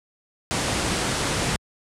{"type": "low-pass noise", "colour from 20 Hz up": "pink", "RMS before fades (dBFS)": -24, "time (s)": [0.51, 1.56], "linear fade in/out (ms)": 0, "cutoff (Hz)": 10000, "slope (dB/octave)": 48, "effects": ["high-pass 60 Hz 12 dB/octave"]}